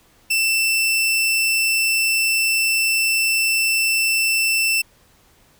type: tone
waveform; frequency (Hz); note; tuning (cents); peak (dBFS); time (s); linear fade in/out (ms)
sawtooth; 2670; E7; +22; -13; 0.3-4.82; 10
effects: pink hiss -55 dBFS RMS until 5.59 s